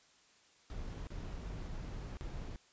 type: noise with dropouts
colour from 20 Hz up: brown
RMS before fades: -43 dBFS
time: 0.7-2.56 s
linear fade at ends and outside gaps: 0 ms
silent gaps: 1.07-1.104 / 1.33-1.334 / 2.17-2.21 s
effects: white hiss -66 dBFS RMS until 2.72 s + resampled to 16000 Hz